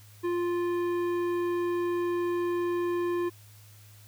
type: tone with tanh clipping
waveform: triangle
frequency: 349.2 Hz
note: F4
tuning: in tune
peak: -28 dBFS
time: 0.23-3.3 s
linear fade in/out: 20 ms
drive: 17 dB
effects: added 104 Hz sine -51 dBFS peak until 4.07 s + white hiss -57 dBFS RMS until 4.07 s